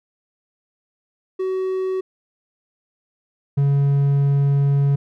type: tone pair in turn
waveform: triangle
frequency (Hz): 376.2 / 140.51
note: F#4 / C#3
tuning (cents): +29 / +24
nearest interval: octave + perfect fourth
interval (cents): 1705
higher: first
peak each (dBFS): -18 / -12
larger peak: second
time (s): 1.39-2.01 / 3.57-4.96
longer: second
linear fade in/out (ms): 10
effects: none